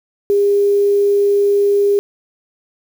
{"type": "tone with quantisation", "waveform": "sine", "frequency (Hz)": 404.3, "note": "G#4", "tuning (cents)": -46, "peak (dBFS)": -10, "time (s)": [0.3, 1.99], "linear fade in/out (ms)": 0, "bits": 6, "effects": []}